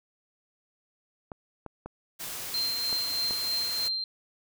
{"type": "clicks", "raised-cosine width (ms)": 1, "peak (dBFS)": -24, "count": 5, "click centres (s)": [1.318, 1.663, 1.86, 2.928, 3.309]}
{"type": "noise", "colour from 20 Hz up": "white", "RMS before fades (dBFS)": -37, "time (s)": [2.19, 3.89], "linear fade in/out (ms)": 20}
{"type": "tone with tremolo", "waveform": "sine", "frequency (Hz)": 4156, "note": "C8", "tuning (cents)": -12, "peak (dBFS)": -26, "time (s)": [2.54, 4.04], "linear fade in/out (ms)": 2, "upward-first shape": "sine", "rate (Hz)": 3.2, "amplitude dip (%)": 35}
{"effects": []}